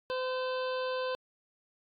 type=harmonic tone with a mistuned harmonic; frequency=512 Hz; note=C5; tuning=38 cents flat; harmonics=1 / 2 / 3 / 5 / 6 / 7 / 8 / 9; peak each=-32 / -38 / -42 / -46 / -48 / -49 / -50 / -51 dBFS; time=0.1-1.15 s; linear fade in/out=0 ms; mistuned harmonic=5; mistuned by=+50 cents; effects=AAC 48 kbps